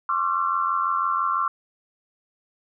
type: tone cluster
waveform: sine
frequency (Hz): 1068 / 1154 / 1358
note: C6 / D6 / F6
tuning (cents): +35 / -31 / -49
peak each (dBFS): -25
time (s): 0.09-1.48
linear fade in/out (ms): 2
effects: none